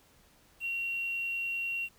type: tone with quantisation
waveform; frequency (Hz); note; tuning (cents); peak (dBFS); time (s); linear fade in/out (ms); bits
sine; 2745; F7; -31; -31; 0.6-1.89; 50; 9
effects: pink hiss -63 dBFS RMS until 1.98 s